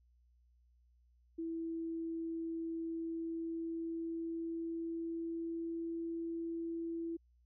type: tone with pitch glide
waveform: sine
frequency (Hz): 329.1 to 332.9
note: E4 to E4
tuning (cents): -3 to +17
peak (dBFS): -37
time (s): 1.38-7.17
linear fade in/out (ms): 10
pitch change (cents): +20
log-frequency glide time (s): 2.83-5.98
effects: added 60 Hz sine -66 dBFS peak until 7.45 s